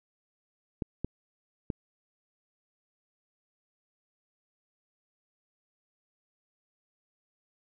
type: clicks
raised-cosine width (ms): 3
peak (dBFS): -18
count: 3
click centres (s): 0.822 / 1.046 / 1.702
effects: none